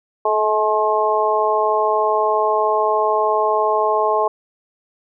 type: harmonic tone with a mistuned harmonic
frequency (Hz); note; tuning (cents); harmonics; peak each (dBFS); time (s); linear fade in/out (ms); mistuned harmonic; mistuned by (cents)
213.7; G#3; +50; 2 / 3 / 4 / 5; -20 / -20 / -20 / -20; 0.25-4.28; 5; 2; +17
effects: none